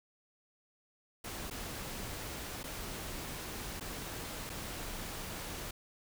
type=noise with dropouts; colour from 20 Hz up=pink; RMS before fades=-42 dBFS; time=1.24-5.71 s; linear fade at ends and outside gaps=5 ms; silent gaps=1.501-1.509 / 2.632-2.639 / 3.799-3.808 / 4.495-4.499 s; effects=none